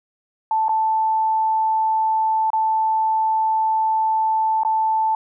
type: tone with dropouts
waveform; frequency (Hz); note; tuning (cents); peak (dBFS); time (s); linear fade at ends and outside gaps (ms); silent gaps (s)
sine; 880; A5; 0; -16; 0.51-5.15; 2; 0.683-0.692 / 2.503-2.532 / 4.634-4.649
effects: none